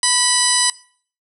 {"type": "harmonic tone with a mistuned harmonic", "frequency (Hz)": 995, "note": "B5", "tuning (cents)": 13, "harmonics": [1, 2, 3, 4, 5, 6, 8, 9, 10], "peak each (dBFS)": [-25, -24, -25, -23, -20, -23, -22, -20, -24], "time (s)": [0.03, 0.7], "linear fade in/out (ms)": 2, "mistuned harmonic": 2, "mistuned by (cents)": -40, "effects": ["noise-tail reverb RT60 0.5 s tail -21 dB re dry"]}